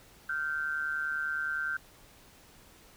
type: tone pair together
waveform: sine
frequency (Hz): 1396.9 / 1546.8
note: F6 / G6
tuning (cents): 0 / -24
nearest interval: major second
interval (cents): 176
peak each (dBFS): -34 / -32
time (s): 0.29-1.77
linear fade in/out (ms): 5
effects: pink hiss -57 dBFS RMS until 2.96 s